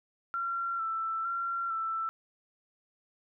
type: tone with vibrato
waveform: sine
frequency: 1349 Hz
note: E6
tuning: 40 cents sharp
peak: -30 dBFS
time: 0.34-2.09 s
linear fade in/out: 0 ms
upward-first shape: square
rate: 1.1 Hz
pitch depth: 26 cents each way
effects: none